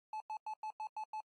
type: tone bursts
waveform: triangle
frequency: 864 Hz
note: A5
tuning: 32 cents flat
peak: -37 dBFS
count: 7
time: 0.13-1.205 s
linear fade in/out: 2 ms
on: 73 ms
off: 94 ms
effects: AAC 32 kbps